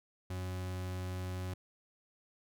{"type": "tone", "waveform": "40% pulse", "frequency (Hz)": 91.9, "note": "F#2", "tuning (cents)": -11, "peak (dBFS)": -36, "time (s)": [0.3, 1.54], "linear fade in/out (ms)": 5, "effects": []}